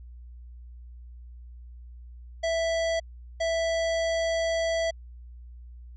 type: tone bursts at uneven times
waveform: square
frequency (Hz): 659.3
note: E5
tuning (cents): 0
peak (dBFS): -25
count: 2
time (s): 2.43-3 / 3.4-4.91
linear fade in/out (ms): 10
effects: added 60 Hz sine -42 dBFS peak until 5.96 s + resampled to 16000 Hz